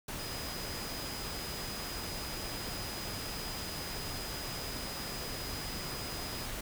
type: tone in noise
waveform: sine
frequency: 4974 Hz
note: D#8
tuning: 1 cent flat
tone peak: -44 dBFS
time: 0.19-6.46 s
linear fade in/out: 5 ms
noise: pink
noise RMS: -40 dBFS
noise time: 0.08-6.61 s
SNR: -7 dB
effects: none

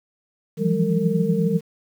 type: tone cluster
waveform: sine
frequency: 162.6 / 170.7 / 182.9 / 205 / 455.8 Hz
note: E3 / F3 / F#3 / G#3 / A#4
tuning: -23 / -39 / -20 / -22 / -39 cents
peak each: -24 dBFS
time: 0.57-1.61 s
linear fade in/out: 50 ms
effects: 8-bit

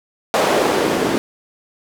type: noise with band-pass filter sweep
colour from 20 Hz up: white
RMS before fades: -17 dBFS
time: 0.34-1.18 s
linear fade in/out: 0 ms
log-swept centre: 550 to 300 Hz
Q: 1.5
effects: none

